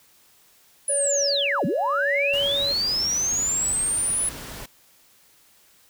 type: linear two-way sweep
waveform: sine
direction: down then up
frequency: 10220 to 143.5 to 10220 Hz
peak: -21 dBFS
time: 0.88-4.29 s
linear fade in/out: 2 ms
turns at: 1.65 s
type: tone with tremolo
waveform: triangle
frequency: 564 Hz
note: C#5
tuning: 30 cents sharp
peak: -21 dBFS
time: 0.89-2.73 s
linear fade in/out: 10 ms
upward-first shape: sine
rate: 0.94 Hz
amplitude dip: 55%
type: noise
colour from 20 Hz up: pink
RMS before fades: -37 dBFS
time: 2.33-4.66 s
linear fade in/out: 5 ms
effects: white hiss -57 dBFS RMS until 5.89 s